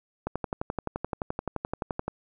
click train, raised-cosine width 1 ms, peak -15 dBFS, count 22, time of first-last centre 0.27-2.08 s, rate 11.6 Hz, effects none

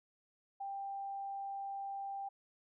sine tone, 790 Hz, G5, 13 cents sharp, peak -39 dBFS, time 0.6-2.29 s, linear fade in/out 10 ms, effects none

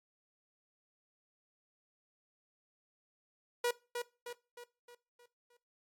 sawtooth tone with echo, 482.3 Hz, B4, 41 cents flat, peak -26 dBFS, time 3.64-3.71 s, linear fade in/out 5 ms, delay 310 ms, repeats 6, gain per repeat -6 dB, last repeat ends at 5.57 s, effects noise-tail reverb RT60 0.3 s tail -20 dB re dry + AAC 64 kbps

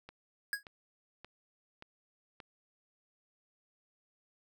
click train, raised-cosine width 0.3 ms, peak -32 dBFS, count 5, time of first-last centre 0.09-2.402 s, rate 1.73 Hz
square tone with exponential decay, 1654 Hz, G#6, 8 cents flat, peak -29 dBFS, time 0.53-0.63 s, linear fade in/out 1 ms, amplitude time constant 21 ms
effects none

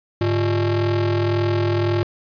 square ring-modulated tone, 123.47 Hz, B2, in tune, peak -15 dBFS, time 0.21-2.03 s, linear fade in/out 0 ms, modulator 226 Hz, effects resampled to 11025 Hz + 9-bit

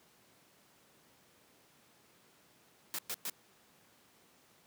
white noise bursts, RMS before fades -38 dBFS, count 3, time 2.94-3.298 s, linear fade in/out 0 ms, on 46 ms, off 110 ms, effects pink hiss -65 dBFS RMS until 4.66 s + high-pass 150 Hz 12 dB/octave

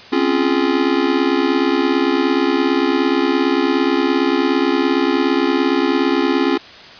square chord, Db major seventh, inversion third, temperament just, 259.9 / 277.2 / 346.5 / 415.8 Hz, C4 / Db4 / F4 / Ab4, -11 / 0 / -14 / +2 cents, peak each -22 / -19 / -19 / -22 dBFS, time 0.12-6.58 s, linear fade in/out 10 ms, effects white hiss -38 dBFS RMS until 6.99 s + resampled to 11025 Hz

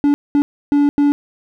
triangle tone bursts at uneven times, 288 Hz, D4, 34 cents flat, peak -8 dBFS, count 4, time 0.04-0.14 / 0.35-0.42 / 0.72-0.89 / 0.98-1.12 s, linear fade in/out 0 ms, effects none

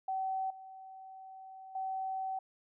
sine tone with level steps, 763 Hz, G5, 47 cents flat, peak -32 / -47 / -34 dBFS, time 0.08-2.39 s, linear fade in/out 5 ms, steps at 0.5 / 1.75 s, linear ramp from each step 5 ms, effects none

